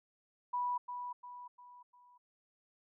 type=tone with echo; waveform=sine; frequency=982 Hz; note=B5; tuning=10 cents flat; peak=-32 dBFS; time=0.53-0.78 s; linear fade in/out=10 ms; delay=350 ms; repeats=4; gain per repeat=-7 dB; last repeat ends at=2.18 s; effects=none